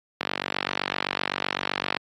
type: click train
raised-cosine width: 0.3 ms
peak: -8 dBFS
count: 85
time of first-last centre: 0.21-1.967 s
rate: 47.8 Hz
effects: high-pass 150 Hz 12 dB/octave + AAC 32 kbps